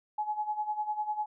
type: tone with tremolo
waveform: sine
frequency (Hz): 847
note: G#5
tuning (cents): +34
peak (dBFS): -27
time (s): 0.18-1.26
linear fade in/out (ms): 5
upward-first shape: sine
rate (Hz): 10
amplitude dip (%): 75
effects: none